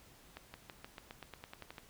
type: accelerating click train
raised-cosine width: 0.3 ms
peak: -30 dBFS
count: 13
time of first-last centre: 0.37-1.782 s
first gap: 170 ms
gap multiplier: 0.93
effects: pink hiss -61 dBFS RMS until 1.89 s